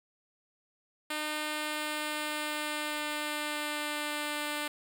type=tone with pitch glide; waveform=5% pulse; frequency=303.9 to 296.8 Hz; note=D#4 to D4; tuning=-41 to +18 cents; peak=-21 dBFS; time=1.1-4.68 s; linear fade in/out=5 ms; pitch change=-41 cents; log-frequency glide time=1.39-4.43 s; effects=none